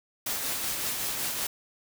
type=noise with tremolo; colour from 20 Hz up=white; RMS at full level=-30 dBFS; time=0.26-1.47 s; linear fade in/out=5 ms; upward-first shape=sine; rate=5.3 Hz; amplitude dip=30%; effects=none